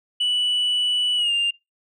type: tone with pitch glide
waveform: sine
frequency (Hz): 2960 to 2799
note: F#7 to F7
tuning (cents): 0 to +3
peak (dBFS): -16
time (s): 0.2-1.51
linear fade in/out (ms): 10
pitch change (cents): -97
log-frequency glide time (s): 1.16-1.32
effects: noise-tail reverb RT60 0.2 s tail -24 dB re dry + tanh soft clip ceiling -17 dBFS